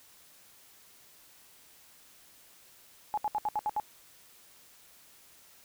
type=tone bursts; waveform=sine; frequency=844 Hz; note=G#5; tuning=28 cents sharp; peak=-27 dBFS; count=7; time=3.14-3.799 s; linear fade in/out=0 ms; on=35 ms; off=69 ms; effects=white hiss -58 dBFS RMS until 5.64 s